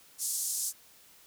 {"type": "band-pass noise", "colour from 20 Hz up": "white", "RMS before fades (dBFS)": -33, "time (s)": [0.18, 0.73], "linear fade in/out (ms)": 50, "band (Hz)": [5800, 11000], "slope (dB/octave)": 24, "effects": ["white hiss -58 dBFS RMS until 1.26 s"]}